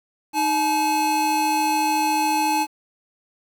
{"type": "tone pair together", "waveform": "square", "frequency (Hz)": [310.3, 857], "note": ["D#4", "A5"], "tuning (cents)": [-5, -46], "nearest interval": "octave + tritone", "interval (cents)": 1759, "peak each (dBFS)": [-26, -20], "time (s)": [0.33, 2.67], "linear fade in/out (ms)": 50, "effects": ["8-bit"]}